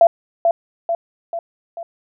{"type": "tone with echo", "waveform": "sine", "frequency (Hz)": 676, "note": "E5", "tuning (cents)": 43, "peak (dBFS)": -6, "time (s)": [0.01, 0.07], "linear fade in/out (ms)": 2, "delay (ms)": 440, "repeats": 4, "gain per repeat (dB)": -5, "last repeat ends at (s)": 1.83, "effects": []}